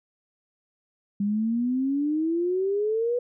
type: exponential sweep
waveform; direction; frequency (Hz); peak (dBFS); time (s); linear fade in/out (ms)
sine; up; 199 to 493.9; -22; 1.2-3.19; 5
effects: none